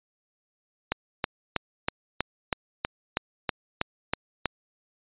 click train, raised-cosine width 0.3 ms, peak -8 dBFS, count 12, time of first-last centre 0.92-4.457 s, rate 3.11 Hz, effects resampled to 8000 Hz

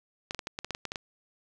clicks, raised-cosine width 0.2 ms, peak -17 dBFS, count 11, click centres 0.309 / 0.347 / 0.392 / 0.471 / 0.589 / 0.646 / 0.707 / 0.749 / 0.853 / 0.919 / 0.958 s, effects none

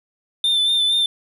triangle tone with vibrato, 3561 Hz, A7, 20 cents sharp, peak -14 dBFS, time 0.44-1.06 s, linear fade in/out 2 ms, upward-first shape sine, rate 4.3 Hz, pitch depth 32 cents each way, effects none

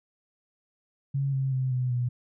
sine tone with pitch steps, 138.1 / 134.09 / 130.2 / 126.42 / 122.75 Hz, C#3 / C3 / C3 / B2 / B2, -6 / +43 / -8 / +41 / -10 cents, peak -24 dBFS, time 1.14-2.09 s, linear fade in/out 10 ms, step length 190 ms, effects none

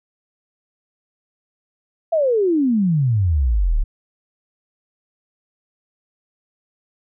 sine exponential sweep, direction down, 681 to 32.54 Hz, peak -14 dBFS, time 2.12-3.84 s, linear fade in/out 10 ms, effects none

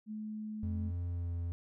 sine tone, 214.7 Hz, A3, 42 cents flat, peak -38 dBFS, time 0.06-0.92 s, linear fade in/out 50 ms
triangle tone with pitch glide, 87.31 to 85.76 Hz, F2 to F2, 0 to -31 cents, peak -32 dBFS, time 0.63-1.52 s, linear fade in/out 0 ms, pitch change -31 cents, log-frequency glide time 1.07-1.33 s
effects none

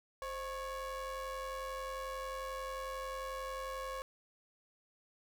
square ring-modulated tone, 285.2 Hz, C#4, 49 cents sharp, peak -37 dBFS, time 0.22-4.02 s, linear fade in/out 0 ms, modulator 810 Hz, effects none

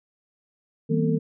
sine tone cluster, 160 / 195.3 / 233.7 / 253.5 / 448.2 Hz, D#3 / G3 / A#3 / B3 / A4, +49 / -6 / +5 / +45 / +32 cents, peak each -23 / -30 / -25 / -30 / -27 dBFS, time 0.89-1.19 s, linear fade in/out 20 ms, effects none

